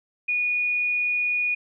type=tone; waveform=sine; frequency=2456 Hz; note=D#7; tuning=23 cents flat; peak=-21 dBFS; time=0.28-1.55 s; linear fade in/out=10 ms; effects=none